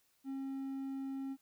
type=tone; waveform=triangle; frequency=269.9 Hz; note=C#4; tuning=46 cents flat; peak=-36 dBFS; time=0.24-1.37 s; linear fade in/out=50 ms; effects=white hiss -74 dBFS RMS until 1.41 s